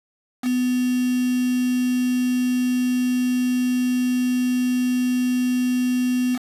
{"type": "tone with quantisation", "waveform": "sine", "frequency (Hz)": 250, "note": "B3", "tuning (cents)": 21, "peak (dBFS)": -18, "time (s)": [0.42, 6.39], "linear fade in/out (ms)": 50, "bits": 5, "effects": ["resampled to 32000 Hz"]}